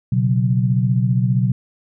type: chord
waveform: sine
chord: B suspended second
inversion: none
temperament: equal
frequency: 123.47 / 138.59 / 185 Hz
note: B2 / C#3 / F#3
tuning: 0 / 0 / 0 cents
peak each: -16 / -21 / -20 dBFS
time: 0.12-1.52 s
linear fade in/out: 5 ms
effects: none